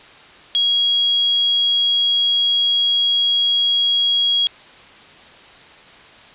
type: tone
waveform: sine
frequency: 3300 Hz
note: G#7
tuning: 12 cents flat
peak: -13 dBFS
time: 0.55-4.47 s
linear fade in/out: 0 ms
effects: white hiss -43 dBFS RMS until 6.34 s + resampled to 8000 Hz